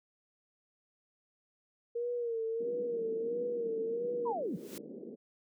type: tone with vibrato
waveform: sine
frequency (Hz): 466.2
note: A#4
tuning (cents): 0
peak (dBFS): -32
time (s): 1.95-4.33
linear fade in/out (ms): 10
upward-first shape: sine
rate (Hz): 1.5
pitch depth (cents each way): 70
type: band-pass noise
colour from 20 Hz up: white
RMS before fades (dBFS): -46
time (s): 2.59-5.16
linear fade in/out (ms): 20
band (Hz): 180 to 480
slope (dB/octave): 48
type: linear sweep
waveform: sine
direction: down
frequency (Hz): 1031 to 129.1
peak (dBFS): -33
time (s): 4.25-4.57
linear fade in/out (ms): 20
type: noise with exponential growth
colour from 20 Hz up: white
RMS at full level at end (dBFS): -45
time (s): 4.42-4.78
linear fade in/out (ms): 2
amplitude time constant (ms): 77
effects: none